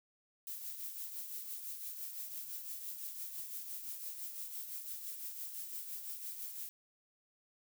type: noise with tremolo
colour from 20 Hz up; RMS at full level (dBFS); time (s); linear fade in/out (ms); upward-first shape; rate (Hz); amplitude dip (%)
violet; -42; 0.47-6.69; 0; triangle; 5.9; 55
effects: none